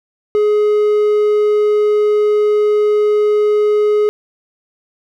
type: tone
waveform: triangle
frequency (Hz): 420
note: G#4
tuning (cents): +19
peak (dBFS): -8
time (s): 0.35-4.09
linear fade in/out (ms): 0
effects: none